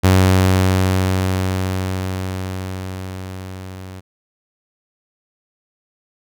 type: tone with level ramp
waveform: sawtooth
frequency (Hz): 93.7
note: F#2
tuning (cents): +22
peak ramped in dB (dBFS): -5 to -28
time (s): 0.03-4.01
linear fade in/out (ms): 20
effects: none